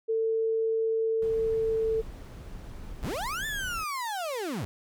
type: tone with pitch glide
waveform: sine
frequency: 447.4 to 444.6 Hz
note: A4 to A4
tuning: +29 to +18 cents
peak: -24 dBFS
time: 0.08-2.02 s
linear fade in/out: 20 ms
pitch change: -11 cents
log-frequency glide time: 1.4-1.88 s
type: noise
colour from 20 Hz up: brown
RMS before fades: -41 dBFS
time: 1.22-3.84 s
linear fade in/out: 2 ms
type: linear two-way sweep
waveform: 35% pulse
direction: up then down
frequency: 32.74 to 1784 to 78.6 Hz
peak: -29 dBFS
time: 3.03-4.65 s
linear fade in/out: 0 ms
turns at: 3.46 s
effects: none